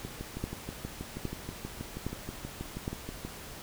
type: two click trains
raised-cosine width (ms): 3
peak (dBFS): -19 / -24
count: 4 / 21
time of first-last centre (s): 0.44-2.879 / 0.05-3.25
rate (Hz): 1.23 / 6.25
effects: pink hiss -45 dBFS RMS until 3.62 s

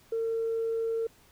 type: tone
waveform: sine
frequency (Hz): 454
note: A#4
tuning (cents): -46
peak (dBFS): -26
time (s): 0.12-1.07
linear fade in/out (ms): 5
effects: tanh soft clip ceiling -23 dBFS + pink hiss -60 dBFS RMS until 1.31 s

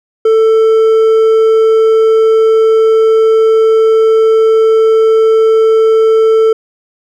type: tone with hard clipping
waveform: triangle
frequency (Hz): 443.5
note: A4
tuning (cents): +14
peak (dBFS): -6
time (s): 0.25-6.53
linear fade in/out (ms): 5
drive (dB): 7
effects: none

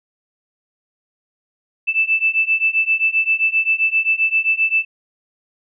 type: beating tone pair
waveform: sine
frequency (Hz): 2637 / 2644.6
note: E7 / E7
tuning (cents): 0 / +5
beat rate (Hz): 7.6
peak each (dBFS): -18 / -17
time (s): 1.87-4.85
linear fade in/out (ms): 20
effects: none

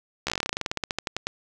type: slowing click train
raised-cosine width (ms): 0.2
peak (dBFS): -9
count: 23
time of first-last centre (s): 0.27-1.27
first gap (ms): 14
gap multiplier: 1.1
effects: none

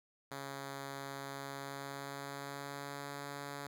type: tone with pitch glide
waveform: 5% pulse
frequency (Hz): 138.4 to 141.8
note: C#3 to C#3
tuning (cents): -2 to +40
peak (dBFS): -31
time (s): 0.31-3.67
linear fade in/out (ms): 5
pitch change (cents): +42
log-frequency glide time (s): 1.42-3.17
effects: none

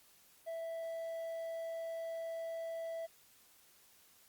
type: tone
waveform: triangle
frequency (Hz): 659.3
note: E5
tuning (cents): 0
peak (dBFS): -37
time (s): 0.46-3.07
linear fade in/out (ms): 20
effects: white hiss -65 dBFS RMS until 4.28 s + Opus 48 kbps

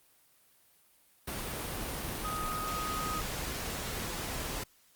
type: tone in noise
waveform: sine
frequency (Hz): 1251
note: D#6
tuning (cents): +9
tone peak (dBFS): -35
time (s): 2.24-3.21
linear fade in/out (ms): 10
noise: pink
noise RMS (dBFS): -37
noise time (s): 1.27-4.64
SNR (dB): -1
effects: white hiss -65 dBFS RMS until 4.95 s + Opus 32 kbps

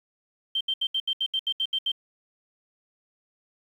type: tone bursts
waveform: sine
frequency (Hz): 3136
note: G7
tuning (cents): 0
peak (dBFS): -23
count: 11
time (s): 0.55-1.918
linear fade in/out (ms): 5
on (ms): 58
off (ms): 73
effects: 9-bit

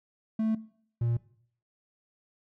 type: tone pair in turn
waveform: triangle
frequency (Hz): 220.2 / 117.8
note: A3 / A#2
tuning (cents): +2 / +19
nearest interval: major seventh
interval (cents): 1083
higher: first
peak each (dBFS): -23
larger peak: neither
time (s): 0.39-0.55 / 1.01-1.17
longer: neither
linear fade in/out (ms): 5
effects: noise-tail reverb RT60 0.6 s tail -19 dB re dry

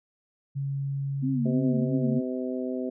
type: tone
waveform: sine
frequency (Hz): 138.59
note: C#3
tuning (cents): 0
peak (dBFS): -27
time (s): 0.55-2.2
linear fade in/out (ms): 20
type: tone with vibrato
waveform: sine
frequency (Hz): 246.9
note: B3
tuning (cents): 0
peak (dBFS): -25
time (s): 1.22-2.22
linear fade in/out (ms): 20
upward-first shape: sine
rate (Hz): 3.1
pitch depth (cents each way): 150
type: harmonic tone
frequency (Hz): 127.8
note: C3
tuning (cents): -40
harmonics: 2 / 3 / 4 / 5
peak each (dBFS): -30 / -34 / -36 / -38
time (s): 1.45-2.9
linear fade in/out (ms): 10
effects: none

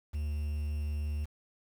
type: tone with quantisation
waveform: triangle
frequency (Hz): 74.5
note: D2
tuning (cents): +25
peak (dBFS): -29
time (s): 0.13-1.26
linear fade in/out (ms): 20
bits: 9
effects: none

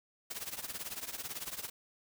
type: noise with tremolo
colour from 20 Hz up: white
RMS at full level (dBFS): -38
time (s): 0.3-1.7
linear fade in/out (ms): 10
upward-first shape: triangle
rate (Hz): 18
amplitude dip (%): 90
effects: none

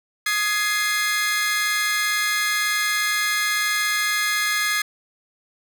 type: chord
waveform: sawtooth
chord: Ab major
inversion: second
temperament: equal with one note detuned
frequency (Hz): 1244.5 / 1678.6 / 2093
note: Eb6 / Ab6 / C7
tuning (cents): 0 / +18 / 0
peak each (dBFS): -24 / -20 / -20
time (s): 0.26-4.82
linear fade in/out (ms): 5
effects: none

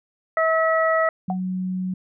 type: harmonic tone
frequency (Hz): 646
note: E5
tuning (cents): -35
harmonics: 1 / 2 / 3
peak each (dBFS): -19 / -22 / -24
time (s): 0.37-1.09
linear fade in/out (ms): 2
type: tone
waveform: sine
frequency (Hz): 185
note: F#3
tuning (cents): 0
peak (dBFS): -23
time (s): 1.28-1.94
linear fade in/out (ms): 5
type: tone with exponential decay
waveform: sine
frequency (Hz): 743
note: F#5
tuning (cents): +7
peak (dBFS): -20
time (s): 1.3-1.4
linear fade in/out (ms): 1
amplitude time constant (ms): 21
effects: none

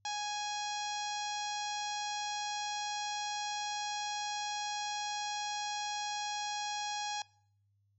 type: harmonic tone with a mistuned harmonic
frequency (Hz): 830.6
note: G#5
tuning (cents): 0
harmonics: 1 / 2 / 3 / 4 / 5 / 6 / 7 / 8 / 9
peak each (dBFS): -37 / -46 / -47 / -44 / -45 / -48 / -45 / -50 / -55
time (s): 0.05-7.22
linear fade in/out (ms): 2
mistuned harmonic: 7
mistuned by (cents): -48
effects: noise-tail reverb RT60 0.6 s tail -22 dB re dry + added 100 Hz sine -70 dBFS peak until 7.98 s

